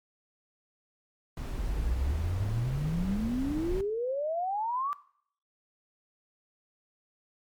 brown noise, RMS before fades -35 dBFS, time 1.37-3.81 s, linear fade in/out 2 ms
sine exponential sweep, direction up, 43.65 to 1183 Hz, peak -28 dBFS, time 1.59-4.93 s, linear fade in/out 0 ms
effects noise-tail reverb RT60 0.6 s tail -19 dB re dry + MP3 96 kbps

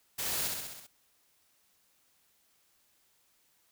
white noise with echo, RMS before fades -35 dBFS, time 0.18-0.48 s, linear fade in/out 10 ms, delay 65 ms, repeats 6, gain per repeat -3 dB, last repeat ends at 0.87 s, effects white hiss -70 dBFS RMS until 3.71 s

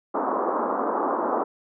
white band-pass noise, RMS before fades -25 dBFS, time 0.14-1.44 s, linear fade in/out 10 ms, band 230 to 1200 Hz, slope 48 dB/octave, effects none

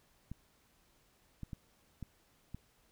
clicks, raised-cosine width 5 ms, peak -30 dBFS, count 5, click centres 0.316 / 1.433 / 1.532 / 2.027 / 2.546 s, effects pink hiss -70 dBFS RMS until 2.91 s

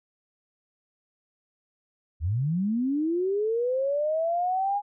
sine linear sweep, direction up, 71.2 to 826 Hz, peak -23 dBFS, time 2.2-4.82 s, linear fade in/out 50 ms, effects none

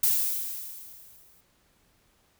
violet noise with exponential decay, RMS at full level -21 dBFS, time 0.03-1.41 s, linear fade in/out 5 ms, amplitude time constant 300 ms, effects pink hiss -66 dBFS RMS until 2.39 s

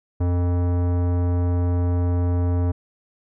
sine tone with tanh clipping, 88.2 Hz, F2, 18 cents sharp, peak -20 dBFS, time 0.2-2.72 s, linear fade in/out 10 ms, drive 18 dB, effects none

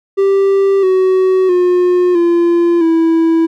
triangle tone with pitch steps, 392 / 374.9 / 358.6 / 343 / 328.1 Hz, G4 / F#4 / F4 / F4 / E4, 0 / +23 / +46 / -31 / -8 cents, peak -6 dBFS, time 0.17-3.47 s, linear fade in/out 20 ms, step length 660 ms, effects none

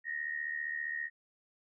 sine tone with amplitude modulation, 1864.7 Hz, A#6, in tune, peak -31 dBFS, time 0.04-1.1 s, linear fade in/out 50 ms, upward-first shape sine, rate 75.1 Hz, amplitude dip 75%, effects none

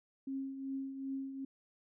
sine tone with tremolo, 270 Hz, C#4, 45 cents flat, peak -35 dBFS, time 0.27-1.45 s, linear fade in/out 5 ms, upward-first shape triangle, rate 2.6 Hz, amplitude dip 60%, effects none

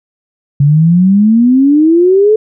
sine exponential sweep, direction up, 139 to 440 Hz, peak -4 dBFS, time 0.6-2.36 s, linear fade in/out 5 ms, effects none

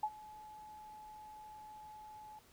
sine tone with ADSR envelope, 854 Hz, G#5, 48 cents sharp, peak -30 dBFS, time 0.03-2.39 s, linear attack 5 ms, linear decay 56 ms, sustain -20 dB, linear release 3 ms, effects pink hiss -65 dBFS RMS until 2.52 s

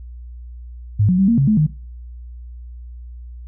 sine tone with pitch steps, 103.7 / 181.8 / 192.7 / 232.2 / 138 / 214.1 / 152.6 Hz, G#2 / F#3 / G3 / A#3 / C#3 / A3 / D#3, -2 / -30 / -29 / -7 / -7 / -47 / -33 cents, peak -11 dBFS, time 0.99-1.669 s, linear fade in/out 10 ms, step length 97 ms, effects noise-tail reverb RT60 0.4 s tail -20 dB re dry + added 60 Hz sine -32 dBFS peak until 3.47 s

